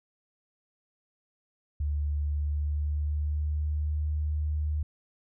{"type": "tone with pitch glide", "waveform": "sine", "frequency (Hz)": [73.42, 75.66], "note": ["D2", "D#2"], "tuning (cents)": [0, -48], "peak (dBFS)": -26, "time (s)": [1.8, 4.83], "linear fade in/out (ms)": 5, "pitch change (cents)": 52, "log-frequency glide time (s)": [2.23, 4.07], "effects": []}